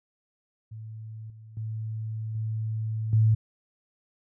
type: tone with level steps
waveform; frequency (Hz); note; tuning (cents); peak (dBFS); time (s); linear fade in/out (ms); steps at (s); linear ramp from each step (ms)
sine; 110; A2; 0; -37 / -44 / -30 / -27 / -17; 0.71-3.35; 10; 1.3 / 1.57 / 2.35 / 3.13; 2
effects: none